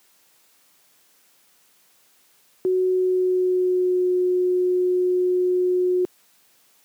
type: tone with pitch glide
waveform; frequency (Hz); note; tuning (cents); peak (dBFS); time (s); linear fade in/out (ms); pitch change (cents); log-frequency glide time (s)
sine; 370 to 363; F#4 to F#4; 0 to -33; -17; 2.65-6.05; 0; -33; 2.86-4.09
effects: white hiss -59 dBFS RMS until 6.84 s + high-pass 150 Hz 12 dB/octave